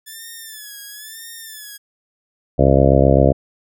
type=tone with vibrato; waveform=5% pulse; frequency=1737 Hz; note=A6; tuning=23 cents flat; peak=-23 dBFS; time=0.06-1.78 s; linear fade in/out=20 ms; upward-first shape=sine; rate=1 Hz; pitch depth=94 cents each way
type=harmonic tone; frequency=67.7 Hz; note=C#2; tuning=40 cents flat; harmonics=1 / 2 / 3 / 4 / 5 / 6 / 7 / 8 / 9 / 10; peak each=-17 / -16 / -21 / -19 / -21 / -22 / -20 / -18 / -18 / -22 dBFS; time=2.58-3.33 s; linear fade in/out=20 ms
effects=none